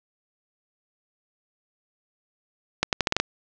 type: accelerating click train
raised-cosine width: 0.2 ms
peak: -3 dBFS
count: 7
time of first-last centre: 2.83-3.2 s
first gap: 98 ms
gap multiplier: 0.81
effects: low-pass 7000 Hz 12 dB/octave